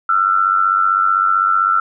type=tone with amplitude modulation; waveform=sine; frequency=1345 Hz; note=E6; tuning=34 cents sharp; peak=-8 dBFS; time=0.09-1.8 s; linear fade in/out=5 ms; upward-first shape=sine; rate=95.7 Hz; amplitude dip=75%; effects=none